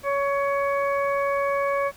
harmonic tone, 560 Hz, C#5, 18 cents sharp, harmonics 1 / 2 / 3 / 4, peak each -23 / -26 / -34 / -33 dBFS, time 0.03-1.92 s, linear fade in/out 50 ms, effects pink hiss -49 dBFS RMS until 1.96 s

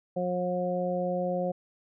harmonic tone, 179.7 Hz, F3, 50 cents sharp, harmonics 1 / 2 / 3 / 4, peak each -32 / -37 / -29 / -35 dBFS, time 0.16-1.52 s, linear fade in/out 10 ms, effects none

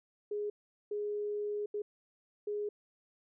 sine tone bursts at uneven times, 415.3 Hz, G#4, in tune, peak -33 dBFS, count 4, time 0.31-0.5 / 0.91-1.66 / 1.74-1.82 / 2.47-2.69 s, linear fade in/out 5 ms, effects none

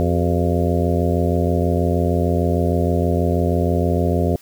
harmonic tone with a mistuned harmonic, 86.4 Hz, F2, 18 cents flat, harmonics 1 / 2 / 3 / 4 / 5 / 6 / 7 / 8, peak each -19 / -22 / -24 / -25 / -26 / -27 / -27 / -28 dBFS, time 0-4.36 s, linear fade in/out 0 ms, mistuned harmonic 4, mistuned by +100 cents, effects white hiss -49 dBFS RMS until 4.41 s

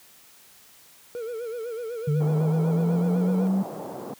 triangle tone with vibrato, 464.2 Hz, A#4, 7 cents flat, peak -28 dBFS, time 1.15-3.47 s, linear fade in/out 0 ms, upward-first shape sine, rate 8 Hz, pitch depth 99 cents each way
sine exponential sweep, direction up, 146.83 to 194.5 Hz, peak -20 dBFS, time 2.07-3.63 s, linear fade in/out 10 ms
white band-pass noise, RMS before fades -36 dBFS, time 2.2-4.14 s, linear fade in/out 5 ms, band 150 to 790 Hz, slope 24 dB/octave
effects white hiss -53 dBFS RMS until 4.19 s + high-pass 60 Hz 12 dB/octave

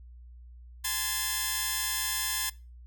5% pulse tone cluster, 842 / 1035 / 1656 / 1760 / 2686 Hz, G#5 / C6 / G#6 / A6 / E7, +24 / -19 / -5 / 0 / +32 cents, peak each -29 / -22 / -24 / -22 / -31 dBFS, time 0.84-2.5 s, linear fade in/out 10 ms, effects noise-tail reverb RT60 0.3 s tail -22 dB re dry + added 60 Hz sine -46 dBFS peak until 2.86 s

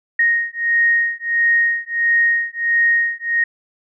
sine beating tone pair, 1864.7 / 1866.2 Hz, A#6 / A#6, 0 / +1 cents, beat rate 1.5 Hz, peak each -17 dBFS, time 0.19-3.44 s, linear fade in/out 5 ms, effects none

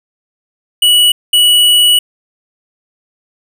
square tone bursts at uneven times, 2938 Hz, F#7, 13 cents flat, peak -6 dBFS, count 2, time 0.82-1.12 / 1.33-1.99 s, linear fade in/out 5 ms, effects none

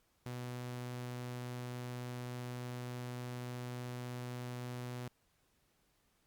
sawtooth tone, 123.47 Hz, B2, in tune, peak -37 dBFS, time 0.26-5.08 s, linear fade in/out 0 ms, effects pink hiss -75 dBFS RMS until 6.26 s + Opus 48 kbps

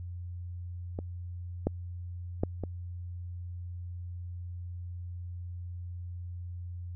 clicks, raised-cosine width 2 ms, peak -22 / -13 / -14 / -21 dBFS, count 4, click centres 0.989 / 1.67 / 2.435 / 2.637 s, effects added 88 Hz sine -37 dBFS peak until 6.95 s

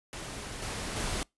pink noise with level steps, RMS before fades -40 / -36 / -33 dBFS, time 0.13-1.23 s, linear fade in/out 0 ms, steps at 0.62 / 0.96 s, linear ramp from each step 5 ms, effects noise-tail reverb RT60 0.2 s tail -26 dB re dry + resampled to 24000 Hz

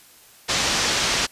white low-pass noise, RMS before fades -22 dBFS, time 0.48-1.27 s, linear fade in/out 20 ms, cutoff 6400 Hz, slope 24 dB/octave, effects white hiss -50 dBFS RMS until 1.31 s + resampled to 32000 Hz

